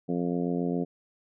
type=harmonic tone; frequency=87.4 Hz; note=F2; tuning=2 cents sharp; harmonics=2 / 3 / 4 / 5 / 6 / 7 / 8; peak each=-30 / -30 / -35 / -34 / -40 / -43 / -41 dBFS; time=0.08-0.85 s; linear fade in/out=20 ms; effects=none